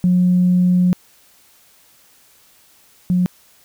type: tone pair in turn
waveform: sine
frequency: 180 / 180 Hz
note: F#3 / F#3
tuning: -47 / -47 cents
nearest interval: unison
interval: 0 cents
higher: neither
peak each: -10 / -12 dBFS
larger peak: first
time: 0.04-0.93 / 3.1-3.26 s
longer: first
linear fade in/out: 0 ms
effects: tanh soft clip ceiling -6 dBFS + white hiss -52 dBFS RMS until 3.64 s